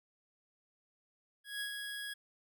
25% pulse tone with ADSR envelope, 1661.2 Hz, G#6, in tune, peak -32 dBFS, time 1.44-2.14 s, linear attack 170 ms, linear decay 88 ms, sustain -4 dB, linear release 11 ms, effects none

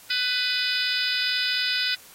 harmonic tone with a mistuned harmonic, 498.2 Hz, B4, 15 cents sharp, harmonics 3 / 4 / 5 / 6 / 7 / 8 / 9 / 10, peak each -29 / -34 / -31 / -32 / -30 / -30 / -34 / -29 dBFS, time 0.1-1.95 s, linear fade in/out 5 ms, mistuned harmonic 7, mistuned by +22 cents, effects white hiss -49 dBFS RMS until 2.14 s + AAC 48 kbps

